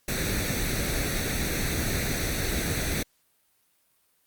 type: noise with comb filter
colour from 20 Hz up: pink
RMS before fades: -28 dBFS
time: 0.08-3.03 s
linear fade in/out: 5 ms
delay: 0.49 ms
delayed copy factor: +0.65
effects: white hiss -68 dBFS RMS until 4.26 s + Opus 48 kbps